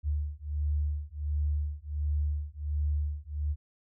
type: beating tone pair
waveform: sine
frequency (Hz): 73.42 / 74.82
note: D2 / D2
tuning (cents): 0 / +33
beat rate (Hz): 1.4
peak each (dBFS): -31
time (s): 0.03-3.56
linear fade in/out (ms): 50
effects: none